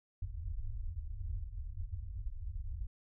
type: low-pass noise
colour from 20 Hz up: pink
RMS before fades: -40 dBFS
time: 0.22-2.87 s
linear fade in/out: 5 ms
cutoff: 100 Hz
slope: 96 dB/octave
effects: none